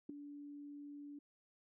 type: tone with ADSR envelope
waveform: sine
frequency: 288.9 Hz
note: D4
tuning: 28 cents flat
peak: -37 dBFS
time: 0.09-1.19 s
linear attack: 6 ms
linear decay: 4 ms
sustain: -11 dB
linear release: 6 ms
effects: none